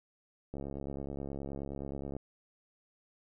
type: click train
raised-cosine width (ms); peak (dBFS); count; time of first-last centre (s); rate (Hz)
2; -27; 114; 0.54-2.166; 69.5
effects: none